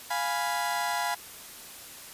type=chord; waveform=30% pulse; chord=F diminished; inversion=none; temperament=equal; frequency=698.5 / 830.6 / 987.8 Hz; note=F5 / Ab5 / Cb6; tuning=0 / 0 / 0 cents; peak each=-30 / -29 / -29 dBFS; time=0.1-1.15 s; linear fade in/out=10 ms; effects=white hiss -45 dBFS RMS until 2.13 s + resampled to 32000 Hz